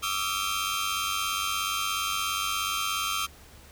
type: tone cluster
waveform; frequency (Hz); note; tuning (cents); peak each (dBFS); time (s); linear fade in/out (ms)
sawtooth; 1151 / 1248 / 1345 / 2403 / 3172; D6 / D#6 / E6 / D7 / G7; -35 / +5 / +34 / +39 / +20; -31 / -30 / -29 / -37 / -29; 0.02-3.27; 20
effects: added 71 Hz sine -52 dBFS peak until 3.71 s + pink hiss -52 dBFS RMS until 3.71 s